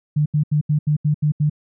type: tone bursts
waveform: sine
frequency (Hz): 149.8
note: D3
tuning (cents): +35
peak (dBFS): -14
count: 8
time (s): 0.16-1.498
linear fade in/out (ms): 10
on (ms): 99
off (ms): 78
effects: none